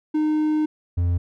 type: tone pair in turn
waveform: triangle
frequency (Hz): 306.9 / 87.32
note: D#4 / F2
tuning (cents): -24 / 0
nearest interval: octave + minor seventh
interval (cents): 2176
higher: first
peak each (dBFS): -16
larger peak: neither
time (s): 0.14-0.66 / 0.97-1.18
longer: first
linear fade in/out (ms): 10
effects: none